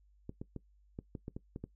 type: clicks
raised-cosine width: 3 ms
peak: -28 dBFS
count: 9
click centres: 0.294 / 0.415 / 0.563 / 0.989 / 1.152 / 1.281 / 1.365 / 1.561 / 1.64 s
effects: noise-tail reverb RT60 0.1 s tail -19 dB re dry + added 50 Hz sine -63 dBFS peak until 1.75 s